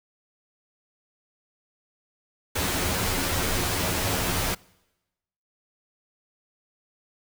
pink noise with comb filter, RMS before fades -26 dBFS, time 2.55-4.55 s, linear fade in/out 10 ms, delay 11 ms, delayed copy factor +0.65, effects noise-tail reverb RT60 1.0 s tail -25 dB re dry

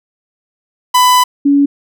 45% pulse / sine tone pair in turn, 998 / 282.8 Hz, B5 / C#4, +18 / +35 cents, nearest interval octave + minor seventh, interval 2183 cents, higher first, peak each -6 dBFS, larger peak neither, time 0.94-1.24 / 1.45-1.66 s, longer first, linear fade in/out 10 ms, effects none

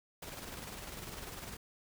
pink noise with tremolo, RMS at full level -44 dBFS, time 0.22-1.57 s, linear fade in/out 5 ms, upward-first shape square, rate 20 Hz, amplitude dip 40%, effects none

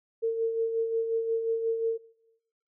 sine tone with tremolo, 454 Hz, A#4, 46 cents flat, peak -23 dBFS, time 0.22-1.98 s, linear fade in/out 20 ms, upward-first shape sine, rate 5.6 Hz, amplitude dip 50%, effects noise-tail reverb RT60 0.9 s tail -20 dB re dry

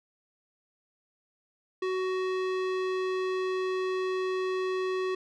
square tone with low-pass filter, 373.2 Hz, F#4, 15 cents sharp, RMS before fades -30 dBFS, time 1.82-5.15 s, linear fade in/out 5 ms, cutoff 3500 Hz, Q 0.78, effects none

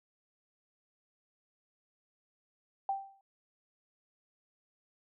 sine tone with exponential decay, 783 Hz, G5, 2 cents flat, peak -27 dBFS, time 2.89-3.21 s, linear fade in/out 2 ms, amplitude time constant 68 ms, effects none

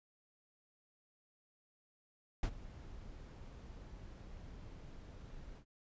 brown noise with ADSR envelope, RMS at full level -31 dBFS, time 2.43-5.65 s, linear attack 4 ms, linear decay 63 ms, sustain -20 dB, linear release 85 ms, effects resampled to 16000 Hz

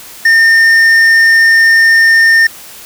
sine tone with tanh clipping, 1816 Hz, A#6, 46 cents flat, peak -5 dBFS, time 0.25-2.47 s, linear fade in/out 5 ms, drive 7 dB, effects white hiss -32 dBFS RMS until 2.85 s

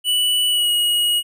square tone with pitch glide, 2960 to 2897 Hz, F#7 to F#7, 0 to -37 cents, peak -16 dBFS, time 0.04-1.23 s, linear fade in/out 50 ms, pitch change -37 cents, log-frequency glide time 0.49-0.7 s, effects none

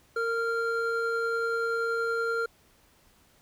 triangle tone pair together, 459.5 / 1389 Hz, A#4 / F6, -25 / -10 cents, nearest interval octave + perfect fifth, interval 1915 cents, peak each -27 dBFS, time 0.16-2.46 s, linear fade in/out 5 ms, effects pink hiss -62 dBFS RMS until 3.41 s

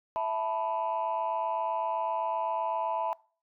sine chord, E suspended fourth, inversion none, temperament equal, 659.3 / 880 / 987.8 Hz, E5 / A5 / B5, 0 / 0 / 0 cents, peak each -31 dBFS, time 0.16-3.13 s, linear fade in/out 0 ms, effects noise-tail reverb RT60 0.4 s tail -23 dB re dry + tanh soft clip ceiling -22 dBFS

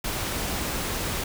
pink noise, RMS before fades -29 dBFS, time 0.04-1.24 s, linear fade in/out 5 ms, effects none

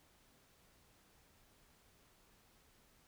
silence, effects pink hiss -69 dBFS RMS until 3.07 s

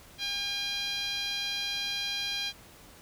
10% pulse tone with band-pass filter, 807 Hz, G#5, 50 cents flat, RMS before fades -33 dBFS, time 0.18-2.53 s, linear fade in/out 50 ms, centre 3700 Hz, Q 1.7, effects pink hiss -53 dBFS RMS until 3.01 s

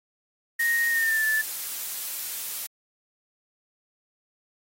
sine tone with pitch glide, 1864.7 to 1749.9 Hz, A#6 to A6, 0 to -10 cents, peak -21 dBFS, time 0.59-1.42 s, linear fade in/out 10 ms, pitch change -110 cents, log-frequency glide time 0.89-1.24 s
blue noise, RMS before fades -32 dBFS, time 0.59-2.67 s, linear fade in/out 10 ms
effects AAC 48 kbps

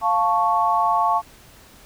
sine chord, F augmented, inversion none, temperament equal, 698.5 / 880 / 1108.7 Hz, F5 / A5 / C#6, 0 / 0 / 0 cents, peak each -22 / -20 / -20 dBFS, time 0.01-1.22 s, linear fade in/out 50 ms, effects pink hiss -48 dBFS RMS until 1.85 s

